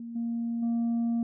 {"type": "tone with level steps", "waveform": "sine", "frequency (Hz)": 233.1, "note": "A#3", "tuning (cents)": 0, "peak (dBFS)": [-36, -27, -22], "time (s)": [0, 1.23], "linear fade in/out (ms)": 2, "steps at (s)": [0.15, 0.62], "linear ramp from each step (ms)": 10, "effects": ["tanh soft clip ceiling -24 dBFS"]}